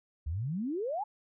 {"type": "exponential sweep", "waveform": "sine", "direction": "up", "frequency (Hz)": [69.3, 880], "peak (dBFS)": -31, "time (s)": [0.26, 1.04], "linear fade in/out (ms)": 10, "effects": []}